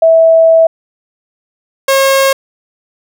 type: tone pair in turn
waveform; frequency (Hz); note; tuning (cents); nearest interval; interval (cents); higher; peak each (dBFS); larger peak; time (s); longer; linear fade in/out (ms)
sine / sawtooth; 653 / 541.4; E5 / C#5; -17 / -41; minor third; 324; first; -3; neither; 0.02-0.67 / 1.88-2.33; first; 5
effects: none